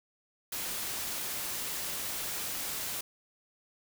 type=noise; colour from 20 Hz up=white; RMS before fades=-36 dBFS; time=0.52-3.01 s; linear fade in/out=5 ms; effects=none